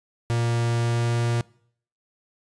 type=tone with pitch glide; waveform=45% pulse; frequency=117.4 to 118.15 Hz; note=A#2 to A#2; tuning=+13 to +24 cents; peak=-21 dBFS; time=0.3-1.41 s; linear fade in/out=0 ms; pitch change=+11 cents; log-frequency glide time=0.63-1.15 s; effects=noise-tail reverb RT60 0.6 s tail -23 dB re dry + resampled to 22050 Hz